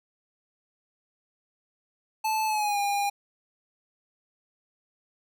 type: tone with pitch glide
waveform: square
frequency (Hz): 872 to 808.9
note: A5 to G#5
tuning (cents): -16 to -46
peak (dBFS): -25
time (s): 2.24-3.1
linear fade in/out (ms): 10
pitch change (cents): -130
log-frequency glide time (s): 2.46-2.79
effects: none